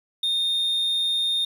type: tone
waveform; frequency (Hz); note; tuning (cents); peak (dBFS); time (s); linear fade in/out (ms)
sine; 3661; A#7; -32; -18; 0.23-1.45; 5
effects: tanh soft clip ceiling -20 dBFS + 8-bit